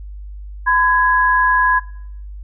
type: tone pair together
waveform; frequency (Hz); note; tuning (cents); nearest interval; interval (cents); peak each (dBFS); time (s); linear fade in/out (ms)
sine; 1012.1 / 1661.2; B5 / G#6; +42 / 0; major sixth; 858; -14; 0.66-1.8; 20
effects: noise-tail reverb RT60 0.7 s tail -21 dB re dry + added 50 Hz sine -29 dBFS peak until 2.43 s